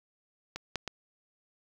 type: clicks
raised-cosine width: 0.2 ms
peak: -20 / -14 / -18 dBFS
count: 3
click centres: 0.56 / 0.757 / 0.877 s
effects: 9-bit